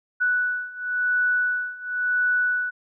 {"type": "beating tone pair", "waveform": "sine", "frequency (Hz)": [1480, 1480.95], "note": ["F#6", "F#6"], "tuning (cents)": [0, 1], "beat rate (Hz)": 0.95, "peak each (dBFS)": [-25, -23], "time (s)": [0.2, 2.71], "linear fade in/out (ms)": 20, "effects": []}